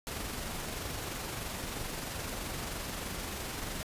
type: noise with amplitude modulation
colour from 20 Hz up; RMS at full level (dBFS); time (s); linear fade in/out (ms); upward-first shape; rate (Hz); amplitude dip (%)
pink; -37; 0.07-3.83; 0; sine; 23.1; 30
effects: resampled to 32000 Hz